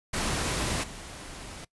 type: noise with level steps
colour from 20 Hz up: pink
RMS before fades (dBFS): -29 / -42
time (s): 0.13-1.65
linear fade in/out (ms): 10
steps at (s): 0.83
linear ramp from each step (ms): 10
effects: noise-tail reverb RT60 0.1 s tail -21 dB re dry + resampled to 24000 Hz